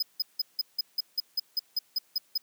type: tone bursts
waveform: square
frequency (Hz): 5030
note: D#8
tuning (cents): +18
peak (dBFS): -25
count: 13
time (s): 0-2.378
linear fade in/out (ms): 5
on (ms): 26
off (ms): 170
effects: white hiss -65 dBFS RMS until 2.42 s + high-pass 150 Hz 12 dB/octave